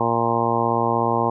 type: harmonic tone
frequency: 116.54 Hz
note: A#2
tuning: in tune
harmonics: 1 / 2 / 3 / 4 / 5 / 6 / 7 / 8 / 9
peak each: -28 / -27 / -27 / -26 / -28 / -28 / -25 / -25 / -25 dBFS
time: 0-1.3 s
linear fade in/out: 5 ms
effects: none